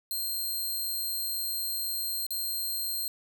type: tone with dropouts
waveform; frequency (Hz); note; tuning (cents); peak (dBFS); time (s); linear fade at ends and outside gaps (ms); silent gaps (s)
5% pulse; 4186; C8; 0; -23; 0.11-3.08; 1; 2.266-2.306
effects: 10-bit